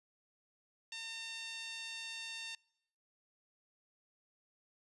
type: tone with band-pass filter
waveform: 5% pulse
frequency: 908 Hz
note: A#5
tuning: 46 cents flat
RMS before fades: -45 dBFS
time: 0.92-2.55 s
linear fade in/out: 2 ms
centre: 3000 Hz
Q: 1.6
effects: noise-tail reverb RT60 0.8 s tail -25 dB re dry + resampled to 24000 Hz